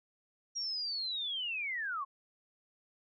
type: linear sweep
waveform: sine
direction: down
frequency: 5680 to 1046.5 Hz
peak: -34 dBFS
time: 0.55-2.05 s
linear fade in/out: 20 ms
effects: none